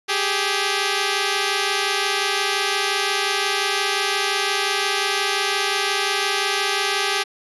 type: tone pair together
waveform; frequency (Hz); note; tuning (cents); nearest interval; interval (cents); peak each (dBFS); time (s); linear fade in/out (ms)
5% pulse; 392 / 417.7; G4 / G#4; 0 / +10; minor second; 110; -10 / -12; 0.08-7.24; 20
effects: resampled to 24000 Hz